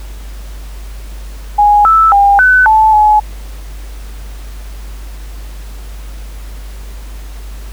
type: tone with pitch steps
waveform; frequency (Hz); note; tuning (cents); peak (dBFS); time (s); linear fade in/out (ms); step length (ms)
sine; 828 / 1316 / 803 / 1506 / 872 / 848; G#5 / E6 / G5 / F#6 / A5 / G#5; -5 / -3 / +41 / +30 / -16 / +36; -4; 1.58-3.2; 10; 270
effects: added 50 Hz sine -24 dBFS peak until 7.72 s + pink hiss -38 dBFS RMS until 7.72 s